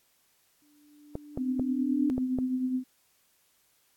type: tone with exponential growth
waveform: sine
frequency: 295 Hz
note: D4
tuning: 8 cents sharp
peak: -23 dBFS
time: 0.62-2.1 s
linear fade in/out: 0 ms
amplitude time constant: 320 ms
type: clicks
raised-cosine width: 2 ms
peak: -19 dBFS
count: 5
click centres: 1.154 / 1.375 / 1.596 / 2.18 / 2.387 s
type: tone with tremolo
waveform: sine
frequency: 255.9 Hz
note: C4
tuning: 38 cents flat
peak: -24 dBFS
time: 1.37-2.84 s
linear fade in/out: 50 ms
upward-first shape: triangle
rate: 9.6 Hz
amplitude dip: 55%
effects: white hiss -68 dBFS RMS until 3.96 s + AAC 64 kbps